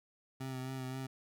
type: tone with vibrato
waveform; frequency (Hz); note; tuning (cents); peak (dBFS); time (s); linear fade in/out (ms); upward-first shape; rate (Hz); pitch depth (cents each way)
25% pulse; 130.7; C3; -1; -35; 0.4-1.07; 10; sine; 3.8; 26
effects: none